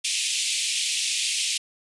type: band-pass noise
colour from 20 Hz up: pink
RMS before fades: -26 dBFS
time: 0.04-1.58 s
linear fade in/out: 10 ms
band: 2400 to 10000 Hz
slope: 48 dB/octave
effects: resampled to 24000 Hz